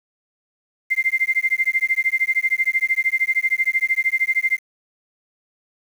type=tone with tremolo; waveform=sine; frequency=2093 Hz; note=C7; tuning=in tune; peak=-13 dBFS; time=0.9-4.59 s; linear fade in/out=20 ms; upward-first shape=sine; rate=13 Hz; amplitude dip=100%; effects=7-bit